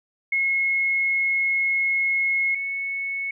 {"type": "tone pair in turn", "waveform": "sine", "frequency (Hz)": [2170, 2205], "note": ["C#7", "C#7"], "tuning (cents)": [-37, -10], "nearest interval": "unison", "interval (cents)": 27, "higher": "second", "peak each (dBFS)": [-19, -25], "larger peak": "first", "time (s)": [[0.32, 2.55], [2.55, 3.31]], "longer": "first", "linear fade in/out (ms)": 5, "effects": []}